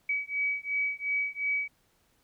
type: beating tone pair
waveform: sine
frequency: 2274 / 2276.8 Hz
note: C#7 / C#7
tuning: +44 / +46 cents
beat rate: 2.8 Hz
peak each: -31 dBFS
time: 0.09-1.68 s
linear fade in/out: 5 ms
effects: pink hiss -69 dBFS RMS until 2.23 s